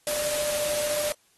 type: tone in noise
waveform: sine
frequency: 596 Hz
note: D5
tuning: 25 cents sharp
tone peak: -28 dBFS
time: 0.07-1.12 s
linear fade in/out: 0 ms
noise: white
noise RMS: -30 dBFS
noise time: 0.07-1.12 s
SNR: -1 dB
effects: white hiss -64 dBFS RMS until 1.37 s + AAC 32 kbps